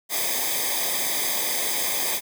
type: noise with comb filter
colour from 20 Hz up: white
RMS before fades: -25 dBFS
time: 0.09-2.21 s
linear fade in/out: 50 ms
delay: 0.71 ms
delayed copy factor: -0.9
effects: none